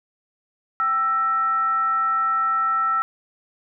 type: tone with frequency modulation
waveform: sine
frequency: 1326 Hz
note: E6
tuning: 10 cents sharp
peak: -18 dBFS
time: 0.8-3.02 s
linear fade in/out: 0 ms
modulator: 546 Hz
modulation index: 0.32
effects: none